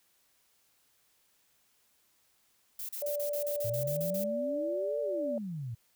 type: noise bursts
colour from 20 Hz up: violet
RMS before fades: -39 dBFS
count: 11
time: 2.79-4.24 s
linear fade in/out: 5 ms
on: 100 ms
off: 35 ms
type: tone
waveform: sine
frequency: 583 Hz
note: D5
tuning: 13 cents flat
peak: -31 dBFS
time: 3.02-5.38 s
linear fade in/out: 2 ms
type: exponential two-way sweep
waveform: sine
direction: up then down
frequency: 108.9 to 466.2 to 108.9 Hz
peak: -35 dBFS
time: 3.64-5.75 s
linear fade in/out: 10 ms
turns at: 5 s
effects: white hiss -70 dBFS RMS until 5.95 s